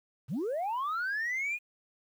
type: linear sweep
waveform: sine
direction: up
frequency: 100.3 to 2489 Hz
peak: -28 dBFS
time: 0.28-1.59 s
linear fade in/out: 50 ms
effects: tanh soft clip ceiling -28 dBFS + 10-bit